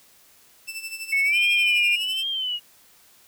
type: tone with tremolo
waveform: sawtooth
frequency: 2655 Hz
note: E7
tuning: 12 cents sharp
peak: -26 dBFS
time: 0.67-2.24 s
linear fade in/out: 20 ms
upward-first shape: sine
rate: 12 Hz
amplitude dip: 70%
type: tone with pitch glide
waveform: sine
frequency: 2208 to 2422 Hz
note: C#7 to D#7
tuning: -7 to -47 cents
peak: -18 dBFS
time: 1.12-1.96 s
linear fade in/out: 10 ms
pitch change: +160 cents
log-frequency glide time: 1.24-1.37 s
type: tone with vibrato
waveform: sine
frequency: 2998 Hz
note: F#7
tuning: 22 cents sharp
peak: -24 dBFS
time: 1.32-2.6 s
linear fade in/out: 50 ms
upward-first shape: triangle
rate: 1.3 Hz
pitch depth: 130 cents each way
effects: white hiss -55 dBFS RMS until 3.27 s